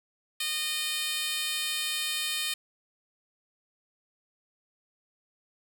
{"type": "tone with high-pass filter", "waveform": "10% pulse", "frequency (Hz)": 613, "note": "D#5", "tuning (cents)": -26, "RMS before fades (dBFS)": -31, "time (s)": [0.4, 2.54], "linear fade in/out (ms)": 5, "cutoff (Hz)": 3300, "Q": 0.87, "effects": []}